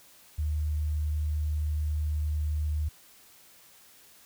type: tone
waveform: sine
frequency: 75.9 Hz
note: D#2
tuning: 42 cents flat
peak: -26 dBFS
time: 0.38-2.89 s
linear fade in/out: 10 ms
effects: white hiss -56 dBFS RMS until 4.25 s